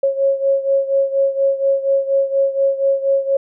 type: beating tone pair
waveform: sine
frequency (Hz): 546 / 550.2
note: C#5 / C#5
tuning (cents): -26 / -13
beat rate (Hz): 4.2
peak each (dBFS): -15 / -19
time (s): 0.03-3.37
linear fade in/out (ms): 5
effects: none